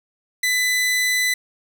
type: tone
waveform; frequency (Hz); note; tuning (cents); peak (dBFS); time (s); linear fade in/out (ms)
sawtooth; 2000; B6; +21; -14; 0.43-1.34; 5
effects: 9-bit